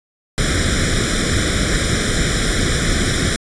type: noise with comb filter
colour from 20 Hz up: pink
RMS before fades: -17 dBFS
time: 0.38-3.36 s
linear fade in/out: 0 ms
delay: 0.55 ms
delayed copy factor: +1
effects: resampled to 22050 Hz